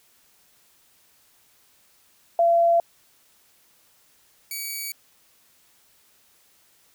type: tone pair in turn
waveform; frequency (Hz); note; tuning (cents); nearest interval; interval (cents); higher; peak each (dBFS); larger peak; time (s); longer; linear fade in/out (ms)
sine / 5% pulse; 680 / 2268; F5 / C#7; -46 / +39; octave + major sixth; 2085; second; -15 / -20; first; 2.39-2.8 / 4.51-4.92; neither; 2
effects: white hiss -60 dBFS RMS until 6.94 s